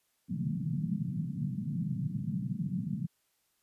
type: band-pass noise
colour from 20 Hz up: white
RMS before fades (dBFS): -34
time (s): 0.28-3.07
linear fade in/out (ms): 20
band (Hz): 120 to 210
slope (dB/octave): 48
effects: white hiss -75 dBFS RMS until 3.62 s + resampled to 32000 Hz